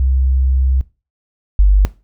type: tone pair in turn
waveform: sine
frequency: 65.41 / 49 Hz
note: C2 / G1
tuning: 0 / 0 cents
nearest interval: perfect fourth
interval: 500 cents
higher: first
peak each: -11 / -5 dBFS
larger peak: second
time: 0-0.81 / 1.59-1.85 s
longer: first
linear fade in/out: 0 ms
effects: noise-tail reverb RT60 0.3 s tail -19 dB re dry